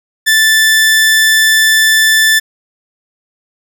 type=tone; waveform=sawtooth; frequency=1760 Hz; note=A6; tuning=in tune; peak=-3 dBFS; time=0.26-2.4 s; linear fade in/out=20 ms; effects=none